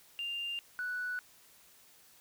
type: tone pair in turn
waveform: sine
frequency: 2795 / 1480.6 Hz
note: F7 / F#6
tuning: +1 / +1 cents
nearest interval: major seventh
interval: 1100 cents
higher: first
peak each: -34 / -33 dBFS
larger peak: second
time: 0.19-0.59 / 0.79-1.19 s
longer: neither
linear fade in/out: 0 ms
effects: tanh soft clip ceiling -30 dBFS + white hiss -61 dBFS RMS until 2.2 s